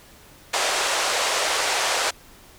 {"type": "band-pass noise", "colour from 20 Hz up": "pink", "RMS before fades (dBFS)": -23, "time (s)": [0.53, 2.11], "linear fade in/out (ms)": 10, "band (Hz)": [510, 8700], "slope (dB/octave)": 24, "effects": ["pink hiss -49 dBFS RMS until 2.58 s"]}